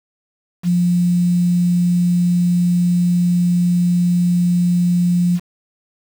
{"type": "tone with quantisation", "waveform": "sine", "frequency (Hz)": 176.1, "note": "F3", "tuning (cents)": 15, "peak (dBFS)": -12, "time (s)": [0.63, 5.4], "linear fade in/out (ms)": 50, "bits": 6, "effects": []}